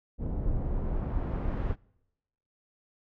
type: noise with low-pass filter sweep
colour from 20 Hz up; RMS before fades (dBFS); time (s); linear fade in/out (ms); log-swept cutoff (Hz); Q
brown; -30; 0.18-1.76; 50; 510 to 2000; 0.75
effects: noise-tail reverb RT60 0.9 s tail -26 dB re dry